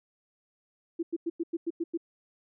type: tone bursts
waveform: sine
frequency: 335.1 Hz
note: E4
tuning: 29 cents sharp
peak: -27 dBFS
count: 8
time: 0.99-1.975 s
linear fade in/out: 10 ms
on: 40 ms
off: 95 ms
effects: none